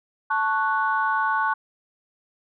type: chord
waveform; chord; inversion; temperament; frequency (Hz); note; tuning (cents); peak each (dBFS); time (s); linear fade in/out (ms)
sine; F# minor; first; equal; 880 / 1108.7 / 1480; A5 / C#6 / F#6; 0 / 0 / 0; -24; 0.3-1.54; 10
effects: tanh soft clip ceiling -10 dBFS